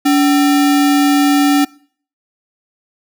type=tone with sample-and-hold; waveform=sine; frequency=285.9 Hz; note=D4; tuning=46 cents flat; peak=-8 dBFS; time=0.05-1.65 s; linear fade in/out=10 ms; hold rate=1050 Hz; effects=noise-tail reverb RT60 0.5 s tail -23 dB re dry